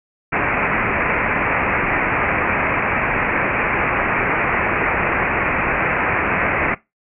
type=low-pass noise; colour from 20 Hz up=white; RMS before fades=-19 dBFS; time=0.32-6.75 s; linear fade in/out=10 ms; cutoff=2500 Hz; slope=96 dB/octave; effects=noise-tail reverb RT60 0.2 s tail -20 dB re dry